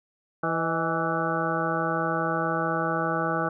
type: harmonic tone with a mistuned harmonic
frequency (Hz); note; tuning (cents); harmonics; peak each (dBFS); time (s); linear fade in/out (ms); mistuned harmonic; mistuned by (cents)
164.81; E3; 0; 1 / 2 / 3 / 4 / 5 / 7 / 8 / 9; -32 / -32 / -32 / -32 / -32 / -32 / -32 / -32; 0.43-3.49; 5; 4; -62
effects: none